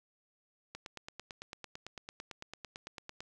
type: click train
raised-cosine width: 0.2 ms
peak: -26 dBFS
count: 23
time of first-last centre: 0.75-3.205 s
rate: 8.96 Hz
effects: none